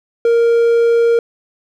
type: tone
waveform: triangle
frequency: 466.2 Hz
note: A#4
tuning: in tune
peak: -7 dBFS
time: 0.25-1.19 s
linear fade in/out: 2 ms
effects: none